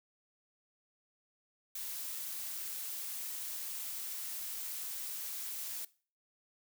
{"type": "noise", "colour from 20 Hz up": "blue", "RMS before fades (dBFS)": -41, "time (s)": [1.75, 5.85], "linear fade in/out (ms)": 5, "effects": ["noise-tail reverb RT60 0.4 s tail -20 dB re dry"]}